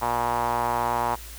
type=tone with band-pass filter; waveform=sawtooth; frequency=119.4 Hz; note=A#2; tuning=42 cents sharp; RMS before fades=-25 dBFS; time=0.01-1.16 s; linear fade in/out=20 ms; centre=920 Hz; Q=4.2; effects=added 57 Hz sine -40 dBFS peak until 1.38 s + white hiss -43 dBFS RMS until 1.38 s